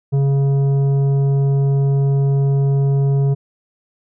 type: tone with tanh clipping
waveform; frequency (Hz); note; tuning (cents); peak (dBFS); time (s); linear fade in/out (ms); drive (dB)
sine; 138.5; C#3; -1; -14; 0.12-3.35; 20; 9
effects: none